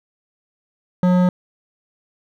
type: tone with hard clipping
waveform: sine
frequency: 180.6 Hz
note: F#3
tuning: 42 cents flat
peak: -14 dBFS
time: 1.03-1.29 s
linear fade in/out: 2 ms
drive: 13 dB
effects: none